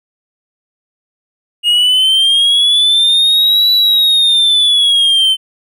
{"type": "linear two-way sweep", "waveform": "triangle", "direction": "up then down", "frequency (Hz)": [2853, 3951, 3069], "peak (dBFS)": -6, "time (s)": [1.63, 5.37], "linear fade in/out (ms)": 50, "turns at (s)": 3.72, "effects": []}